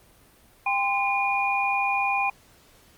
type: tone cluster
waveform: sine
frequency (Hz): 796 / 1034 / 2436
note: G5 / C6 / D#7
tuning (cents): +26 / -21 / -37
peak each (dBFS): -25 / -29 / -25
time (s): 0.66-2.3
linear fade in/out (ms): 5
effects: pink hiss -56 dBFS RMS until 2.97 s + Opus 32 kbps